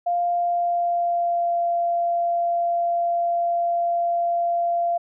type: tone with pitch glide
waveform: sine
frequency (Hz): 698.5 to 688.9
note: F5 to F5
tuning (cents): 0 to -24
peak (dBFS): -19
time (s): 0.06-4.98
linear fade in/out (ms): 10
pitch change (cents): -24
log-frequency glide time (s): 0.27-1.6
effects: none